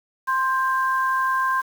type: tone pair together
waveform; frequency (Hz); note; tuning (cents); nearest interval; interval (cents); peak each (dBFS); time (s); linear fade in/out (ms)
sine; 1048 / 1583.4; C6 / G6; +2 / +17; perfect fifth; 715; -20 / -24; 0.27-1.62; 20
effects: 7-bit